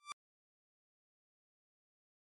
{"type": "tone with exponential growth", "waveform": "sawtooth", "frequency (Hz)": 1174.7, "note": "D6", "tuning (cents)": 0, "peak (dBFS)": -33, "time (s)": [0, 0.12], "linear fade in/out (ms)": 0, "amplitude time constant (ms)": 24, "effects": ["MP3 48 kbps"]}